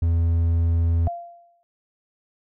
triangle tone, 83.7 Hz, E2, 27 cents sharp, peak -15 dBFS, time 0.02-1.08 s, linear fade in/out 5 ms
sine tone with exponential decay, 690 Hz, F5, 21 cents flat, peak -24 dBFS, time 1.07-1.63 s, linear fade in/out 0 ms, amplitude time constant 120 ms
effects none

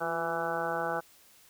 harmonic tone with a mistuned harmonic, 166.2 Hz, E3, 15 cents sharp, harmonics 1 / 2 / 3 / 4 / 5 / 6 / 7 / 8 / 9, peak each -44 / -41 / -36 / -36 / -35 / -44 / -40 / -39 / -37 dBFS, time 0-1.01 s, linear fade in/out 20 ms, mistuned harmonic 2, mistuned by +56 cents, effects white hiss -59 dBFS RMS until 1.49 s

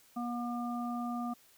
harmonic tone, 240 Hz, B3, 49 cents flat, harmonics 1 / 3 / 5, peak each -35 / -40 / -42 dBFS, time 0.16-1.34 s, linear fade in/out 10 ms, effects white hiss -63 dBFS RMS until 1.57 s

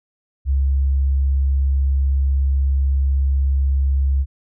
sine tone, 68.1 Hz, C#2, 30 cents flat, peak -14 dBFS, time 0.45-4.26 s, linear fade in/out 50 ms, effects none

